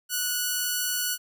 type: tone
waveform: 5% pulse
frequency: 1473 Hz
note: F#6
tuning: 8 cents flat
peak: -14 dBFS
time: 0.09-1.18 s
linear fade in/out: 50 ms
effects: none